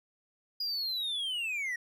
triangle linear sweep, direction down, 4916 to 1864.7 Hz, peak -30 dBFS, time 0.6-1.76 s, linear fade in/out 5 ms, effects none

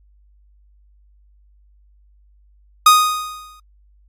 45% pulse tone with exponential decay, 1242 Hz, D#6, 3 cents flat, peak -5 dBFS, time 2.86-3.6 s, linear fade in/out 5 ms, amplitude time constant 160 ms, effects added 50 Hz sine -50 dBFS peak until 4.08 s + AAC 64 kbps

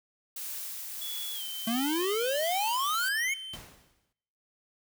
blue noise with tremolo, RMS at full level -37 dBFS, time 0.36-3.09 s, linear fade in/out 5 ms, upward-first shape triangle, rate 1.5 Hz, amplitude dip 30%
triangle tone with pitch glide, 3389 to 3090 Hz, G#7 to G7, +34 to -26 cents, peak -36 dBFS, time 1.01-3.56 s, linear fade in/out 10 ms, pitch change -160 cents, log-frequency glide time 1.34-1.43 s
square exponential sweep, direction up, 220.8 to 2243 Hz, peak -28 dBFS, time 1.67-3.34 s, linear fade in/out 5 ms
pink noise with exponential decay, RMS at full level -42 dBFS, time 3.53-4.13 s, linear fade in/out 5 ms, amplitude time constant 130 ms
effects noise-tail reverb RT60 1.0 s tail -24 dB re dry

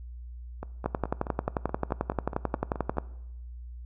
two click trains, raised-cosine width 1 ms, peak -12 / -21 dBFS, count 25 / 12, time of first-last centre 0.86-2.984 / 0.63-2.97 s, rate 11.3 / 4.7 Hz, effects noise-tail reverb RT60 0.9 s tail -20 dB re dry + added 60 Hz sine -39 dBFS peak until 3.85 s

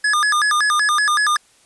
square tone with vibrato, 1432 Hz, F6, 43 cents sharp, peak -15 dBFS, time 0.04-1.37 s, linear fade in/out 5 ms, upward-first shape square, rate 5.3 Hz, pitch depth 290 cents each way, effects white hiss -54 dBFS RMS until 1.65 s + resampled to 24000 Hz

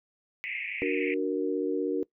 pink band-pass noise, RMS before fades -35 dBFS, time 0.44-1.14 s, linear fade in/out 0 ms, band 2000 to 2600 Hz, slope 96 dB/octave
sine chord, D augmented, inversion none, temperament equal, 293.7 / 370 / 466.2 Hz, D4 / F#4 / A#4, 0 / 0 / 0 cents, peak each -30 dBFS, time 0.82-2.03 s, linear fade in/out 0 ms
effects noise-tail reverb RT60 0.1 s tail -21 dB re dry

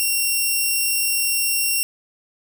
5% pulse tone, 2741 Hz, F7, 33 cents flat, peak -9 dBFS, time 0-1.83 s, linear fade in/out 0 ms, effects none

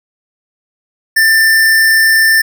square tone, 1784 Hz, A6, 23 cents sharp, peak -7 dBFS, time 1.16-2.42 s, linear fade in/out 10 ms, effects none

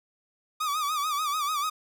45% pulse tone with vibrato, 1200 Hz, D6, 37 cents sharp, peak -26 dBFS, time 0.6-1.7 s, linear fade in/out 10 ms, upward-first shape sine, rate 6.8 Hz, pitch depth 100 cents each way, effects none

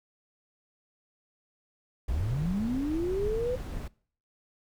brown noise, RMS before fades -36 dBFS, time 2.08-3.88 s, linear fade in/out 5 ms
sine linear sweep, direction up, 49 to 510 Hz, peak -27 dBFS, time 2.08-3.56 s, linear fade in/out 10 ms
effects noise-tail reverb RT60 0.5 s tail -23 dB re dry

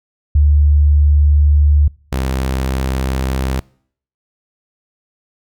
sine / sawtooth tone pair in turn, 73.42 / 65.6 Hz, D2 / C2, 0 / +5 cents, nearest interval major second, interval 195 cents, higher first, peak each -7 / -12 dBFS, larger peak first, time 0.35-1.88 / 2.12-3.6 s, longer first, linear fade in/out 5 ms, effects noise-tail reverb RT60 0.6 s tail -25 dB re dry

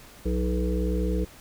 harmonic tone with a mistuned harmonic, 61.1 Hz, B1, 18 cents flat, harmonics 1 / 3 / 5 / 7 / 8, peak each -25 / -30 / -32 / -33 / -34 dBFS, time 0.25-1.25 s, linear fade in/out 10 ms, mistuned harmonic 5, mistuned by +59 cents, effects pink hiss -49 dBFS RMS until 1.4 s

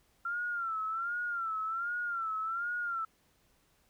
sine tone with vibrato, 1366 Hz, F6, 39 cents flat, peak -32 dBFS, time 0.25-3.05 s, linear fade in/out 5 ms, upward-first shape sine, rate 1.3 Hz, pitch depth 98 cents each way, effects pink hiss -70 dBFS RMS until 3.89 s

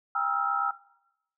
sine tone cluster, 799 / 948 / 1299 / 1367 Hz, G5 / A#5 / E6 / F6, +33 / +29 / -26 / -37 cents, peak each -32 / -37 / -28 / -29 dBFS, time 0.15-0.71 s, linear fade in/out 5 ms, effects noise-tail reverb RT60 0.8 s tail -19 dB re dry

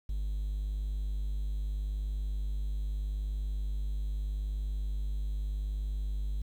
triangle tone, 50.4 Hz, G1, 49 cents sharp, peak -28 dBFS, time 0.09-6.42 s, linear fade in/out 5 ms, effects tanh soft clip ceiling -24 dBFS + 10-bit

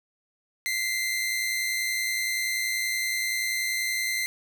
sawtooth tone pair together, 1975.5 / 2086 Hz, B6 / C7, 0 / -6 cents, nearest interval minor second, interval 94 cents, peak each -30 / -23 dBFS, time 0.66-4.26 s, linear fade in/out 0 ms, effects none

